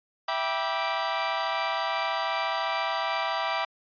sawtooth chord, E minor seventh, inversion none, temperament equal with one note detuned, 659.3 / 784 / 971.9 / 1174.7 Hz, E5 / G5 / B5 / D6, 0 / 0 / -28 / 0 cents, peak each -28 dBFS, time 0.28-3.65 s, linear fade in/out 5 ms, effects resampled to 11025 Hz

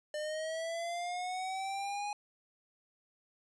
square linear sweep, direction up, 598 to 830.6 Hz, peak -36 dBFS, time 0.14-2.13 s, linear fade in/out 2 ms, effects resampled to 22050 Hz

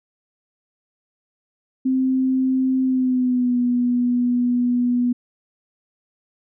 sine tone with pitch glide, 260.8 to 244.7 Hz, C4 to B3, -5 to -16 cents, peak -16 dBFS, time 1.85-5.13 s, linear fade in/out 10 ms, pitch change -111 cents, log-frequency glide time 2.83-3.58 s, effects none

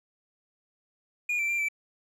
triangle tone with pitch steps, 2435 / 2339 / 2374 / 2322 Hz, D#7 / D7 / D7 / D7, -38 / -8 / +18 / -20 cents, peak -24 dBFS, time 1.29-1.686 s, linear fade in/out 5 ms, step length 99 ms, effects none

